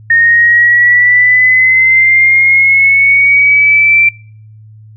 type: linear sweep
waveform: sine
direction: up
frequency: 1839 to 2351 Hz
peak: -4 dBFS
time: 0.1-4.09 s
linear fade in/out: 5 ms
effects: noise-tail reverb RT60 0.6 s tail -26 dB re dry + added 108 Hz sine -33 dBFS peak until 4.96 s